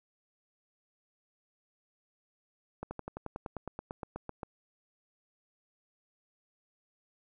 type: slowing click train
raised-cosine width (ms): 1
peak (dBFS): -24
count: 16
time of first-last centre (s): 2.83-4.432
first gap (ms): 80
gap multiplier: 1.04
effects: none